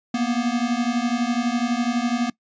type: beating tone pair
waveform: square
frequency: 234.1 / 246.1 Hz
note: A#3 / B3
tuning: +8 / -6 cents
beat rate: 12 Hz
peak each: -24 dBFS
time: 0.14-2.3 s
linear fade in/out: 5 ms
effects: noise-tail reverb RT60 0.1 s tail -22 dB re dry + resampled to 16000 Hz